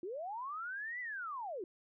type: linear two-way sweep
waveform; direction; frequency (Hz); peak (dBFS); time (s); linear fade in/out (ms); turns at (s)
sine; up then down; 329.6 to 2017 to 330.6; -39; 0.03-1.64; 2; 1
effects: none